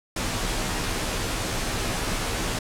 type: noise with comb filter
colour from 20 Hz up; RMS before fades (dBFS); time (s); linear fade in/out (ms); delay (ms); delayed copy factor
pink; -27; 0.16-2.59; 5; 14; -0.65
effects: low-pass 10000 Hz 12 dB/octave